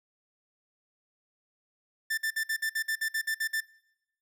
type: tone bursts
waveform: 45% pulse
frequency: 1776 Hz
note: A6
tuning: 16 cents sharp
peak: -27 dBFS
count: 12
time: 2.1-3.607 s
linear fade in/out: 10 ms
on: 77 ms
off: 53 ms
effects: noise-tail reverb RT60 0.9 s tail -25 dB re dry